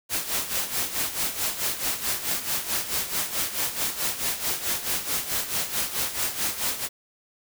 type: noise with tremolo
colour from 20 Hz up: white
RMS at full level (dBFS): -25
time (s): 0.09-6.89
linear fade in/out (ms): 50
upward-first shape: sine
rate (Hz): 4.6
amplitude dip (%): 70
effects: none